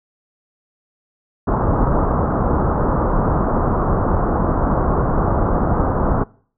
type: low-pass noise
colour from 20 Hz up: pink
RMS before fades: -17 dBFS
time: 1.47-6.24 s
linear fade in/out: 10 ms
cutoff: 1300 Hz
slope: 48 dB/octave
effects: noise-tail reverb RT60 0.5 s tail -24 dB re dry